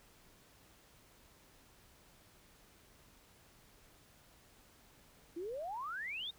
sine exponential sweep, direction up, 321.9 to 3790 Hz, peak -39 dBFS, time 5.36-6.31 s, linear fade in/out 10 ms, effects pink hiss -64 dBFS RMS until 6.38 s

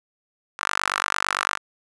sawtooth tone with high-pass filter, 48.84 Hz, G1, 6 cents flat, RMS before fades -25 dBFS, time 0.58-1.59 s, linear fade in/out 50 ms, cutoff 1300 Hz, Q 3.1, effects resampled to 24000 Hz + 7-bit

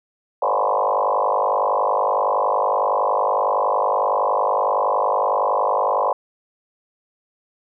sine tone with frequency modulation, 784 Hz, G5, in tune, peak -16 dBFS, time 0.42-6.13 s, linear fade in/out 5 ms, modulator 50.8 Hz, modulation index 5.7, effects none

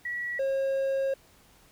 sine / triangle tone pair in turn, 1934 / 540.5 Hz, B6 / C#5, -37 / -44 cents, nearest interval octave + minor seventh, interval 2207 cents, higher first, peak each -30 / -23 dBFS, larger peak second, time 0.05-0.39 / 0.39-1.14 s, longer second, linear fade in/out 5 ms, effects pink hiss -59 dBFS RMS until 1.71 s

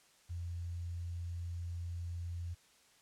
sine tone with quantisation, 86.3 Hz, F2, 20 cents flat, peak -38 dBFS, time 0.29-2.55 s, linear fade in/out 20 ms, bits 11, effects white hiss -66 dBFS RMS until 3.01 s + low-pass 9000 Hz 12 dB/octave

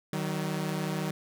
sawtooth tone pair together, 155.56 / 189.34 Hz, D#3 / F#3, 0 / +40 cents, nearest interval minor third, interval 340 cents, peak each -28 / -29 dBFS, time 0.13-1.11 s, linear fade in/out 2 ms, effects none

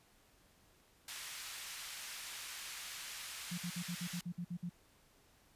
pink band-pass noise, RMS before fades -47 dBFS, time 1.08-4.21 s, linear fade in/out 2 ms, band 1800 to 13000 Hz, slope 12 dB/octave
sine tone bursts, 174.61 Hz, F3, in tune, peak -38 dBFS, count 10, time 3.51-4.696 s, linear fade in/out 10 ms, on 70 ms, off 54 ms
effects pink hiss -68 dBFS RMS until 5.55 s + resampled to 32000 Hz

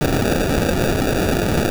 violet noise with sample-and-hold, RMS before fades -18 dBFS, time 0.01-1.7 s, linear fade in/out 0 ms, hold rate 1050 Hz, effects none

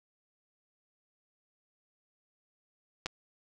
clicks, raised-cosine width 0.2 ms, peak -15 / -24 dBFS, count 2, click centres 3.06 / 3.066 s, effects none

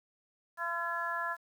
harmonic tone, 340.1 Hz, F4, 46 cents flat, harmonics 2 / 3 / 4 / 5, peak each -41 / -37 / -38 / -36 dBFS, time 0.57-1.37 s, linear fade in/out 50 ms, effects 10-bit

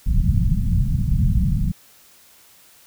pink low-pass noise, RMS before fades -18 dBFS, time 0.06-1.72 s, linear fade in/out 10 ms, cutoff 200 Hz, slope 48 dB/octave, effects white hiss -51 dBFS RMS until 2.86 s

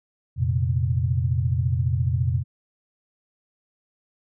sine chord, F suspended fourth, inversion none, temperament just, 87.31 / 116.41 / 130.96 Hz, F2 / Bb2 / C3, 0 / -2 / +2 cents, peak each -24 dBFS, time 0.36-2.44 s, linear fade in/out 50 ms, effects none

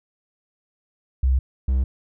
sine / triangle tone pair in turn, 65 / 65 Hz, C2 / C2, -11 / -11 cents, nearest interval unison, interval 0 cents, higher neither, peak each -15 dBFS, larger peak neither, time 1.23-1.39 / 1.68-1.84 s, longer neither, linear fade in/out 5 ms, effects none

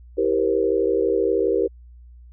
sine chord, C dominant seventh, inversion first, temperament just, 327 / 392.4 / 470.9 / 523.3 Hz, E4 / G4 / Bb4 / C5, -14 / +2 / +18 / 0 cents, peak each -26 / -21 / -21 / -27 dBFS, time 0.17-1.68 s, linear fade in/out 20 ms, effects added 60 Hz sine -42 dBFS peak until 2.32 s

